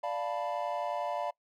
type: chord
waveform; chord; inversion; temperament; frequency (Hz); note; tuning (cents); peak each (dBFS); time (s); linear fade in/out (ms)
triangle; B half-diminished seventh; first; equal; 587.3 / 698.5 / 880 / 987.8; D5 / F5 / A5 / B5; 0 / 0 / 0 / 0; -34 / -34 / -37 / -37; 0.03-1.31; 10
effects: noise-tail reverb RT60 0.1 s tail -23 dB re dry